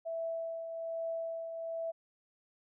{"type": "tone with tremolo", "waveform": "sine", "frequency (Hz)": 659.3, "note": "E5", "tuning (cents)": 0, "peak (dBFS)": -33, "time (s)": [0.05, 1.92], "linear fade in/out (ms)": 20, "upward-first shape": "triangle", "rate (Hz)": 1.2, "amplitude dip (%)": 50, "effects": []}